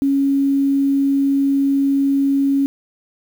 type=tone with quantisation; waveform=sine; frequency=276.4 Hz; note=C#4; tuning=5 cents flat; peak=-13 dBFS; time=0.02-2.66 s; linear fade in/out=0 ms; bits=7; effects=none